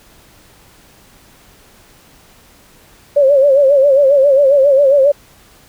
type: tone with vibrato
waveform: sine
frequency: 554.4 Hz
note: C#5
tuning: in tune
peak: -6 dBFS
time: 3.16-5.12 s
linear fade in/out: 10 ms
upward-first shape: sine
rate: 7.4 Hz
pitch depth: 90 cents each way
effects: pink hiss -46 dBFS RMS until 5.68 s